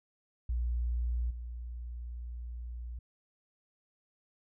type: tone with level steps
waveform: sine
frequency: 59.6 Hz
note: A#1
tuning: 39 cents sharp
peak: -29 / -38 dBFS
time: 0.49-2.99 s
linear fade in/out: 5 ms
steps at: 1.3 s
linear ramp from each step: 10 ms
effects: none